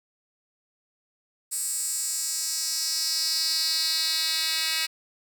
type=tone with high-pass filter sweep; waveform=10% pulse; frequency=320.5 Hz; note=E4; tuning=49 cents flat; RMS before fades=-27 dBFS; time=1.51-4.87 s; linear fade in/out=20 ms; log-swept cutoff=8500 to 3100 Hz; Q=2.9; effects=none